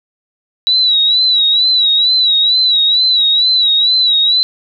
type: tone with vibrato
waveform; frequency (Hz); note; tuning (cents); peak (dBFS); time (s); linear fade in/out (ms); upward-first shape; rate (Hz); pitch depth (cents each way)
sine; 3904; B7; -21; -8; 0.67-4.43; 0; sine; 2.2; 73
effects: none